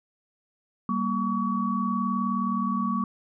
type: tone cluster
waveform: sine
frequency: 195.1 / 234.3 / 1131 Hz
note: G3 / A#3 / C#6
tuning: -8 / +9 / +34 cents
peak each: -28 dBFS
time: 0.89-3.04 s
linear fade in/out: 2 ms
effects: none